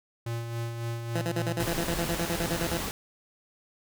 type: tone with tremolo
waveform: square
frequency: 116.54 Hz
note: A#2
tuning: in tune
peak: -30 dBFS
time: 0.26-1.66 s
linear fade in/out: 5 ms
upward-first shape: sine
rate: 3.6 Hz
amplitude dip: 45%
type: tone bursts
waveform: 15% pulse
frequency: 169.4 Hz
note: E3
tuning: 48 cents sharp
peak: -21 dBFS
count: 16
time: 1.15-2.776 s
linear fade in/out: 5 ms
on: 66 ms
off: 38 ms
type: noise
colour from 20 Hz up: pink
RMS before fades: -33 dBFS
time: 1.6-2.91 s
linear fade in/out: 0 ms
effects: none